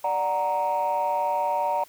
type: chord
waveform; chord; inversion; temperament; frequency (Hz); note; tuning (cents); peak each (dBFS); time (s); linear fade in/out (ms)
sine; D augmented; none; equal; 587.3 / 740 / 932.3; D5 / F#5 / A#5; 0 / 0 / 0; -27 / -27 / -23; 0.04-1.84; 5
effects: tanh soft clip ceiling -17 dBFS + white hiss -53 dBFS RMS until 1.88 s